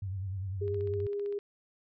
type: tone with vibrato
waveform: sine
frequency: 95.7 Hz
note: G2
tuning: 41 cents flat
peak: -33 dBFS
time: 0.02-1.07 s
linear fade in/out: 5 ms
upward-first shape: sine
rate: 10 Hz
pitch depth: 79 cents each way
type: tone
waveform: sine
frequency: 406.4 Hz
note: G#4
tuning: 38 cents flat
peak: -31 dBFS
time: 0.61-1.39 s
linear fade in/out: 10 ms
type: click train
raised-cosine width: 0.3 ms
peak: -39 dBFS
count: 12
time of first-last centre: 0.68-1.39 s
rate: 15.5 Hz
effects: none